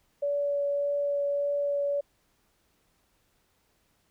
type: tone with vibrato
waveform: sine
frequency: 571 Hz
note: D5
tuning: 49 cents flat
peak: -25 dBFS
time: 0.22-2.01 s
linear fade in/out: 10 ms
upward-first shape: triangle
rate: 1.7 Hz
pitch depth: 9 cents each way
effects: pink hiss -70 dBFS RMS until 4.1 s